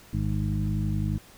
harmonic tone with a mistuned harmonic, 51.5 Hz, G#1, 14 cents flat, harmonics 1 / 2 / 3 / 4 / 6, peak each -31 / -28 / -30 / -32 / -37 dBFS, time 0.13-1.18 s, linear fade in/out 5 ms, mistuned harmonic 1, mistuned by +29 cents, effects pink hiss -52 dBFS RMS until 1.37 s

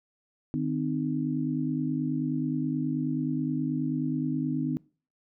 sine tone cluster, 153 / 257.1 / 306.5 Hz, D#3 / C4 / D#4, -29 / -30 / -26 cents, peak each -31 / -29 / -32 dBFS, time 0.54-4.77 s, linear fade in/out 0 ms, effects noise-tail reverb RT60 0.4 s tail -23 dB re dry

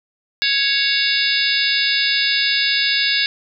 harmonic tone with a mistuned harmonic, 554.4 Hz, C#5, in tune, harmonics 3 / 4 / 5 / 6 / 7 / 8 / 9, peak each -23 / -23 / -23 / -23 / -23 / -23 / -23 dBFS, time 0.42-3.26 s, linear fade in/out 0 ms, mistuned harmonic 6, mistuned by +99 cents, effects none

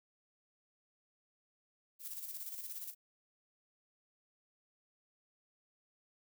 violet noise with tremolo, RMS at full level -43 dBFS, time 1.99-2.95 s, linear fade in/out 50 ms, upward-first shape square, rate 17 Hz, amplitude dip 50%, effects none

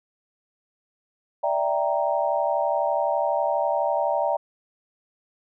sine chord, E half-diminished seventh, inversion third, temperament equal, 587.3 / 659.3 / 784 / 932.3 Hz, D5 / E5 / G5 / Bb5, 0 / 0 / 0 / 0 cents, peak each -25 / -26 / -27 / -27 dBFS, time 1.43-4.37 s, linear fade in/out 10 ms, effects none

